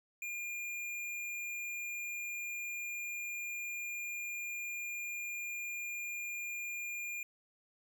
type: tone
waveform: square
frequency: 2411 Hz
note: D7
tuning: 45 cents sharp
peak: -39 dBFS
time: 0.22-7.23 s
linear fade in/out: 2 ms
effects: none